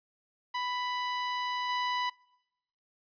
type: tone with level steps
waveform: sawtooth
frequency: 991 Hz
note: B5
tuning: 6 cents sharp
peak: -27 / -25 dBFS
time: 0.54-2.1 s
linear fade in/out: 10 ms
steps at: 1.69 s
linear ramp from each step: 2 ms
effects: noise-tail reverb RT60 0.9 s tail -25 dB re dry + resampled to 11025 Hz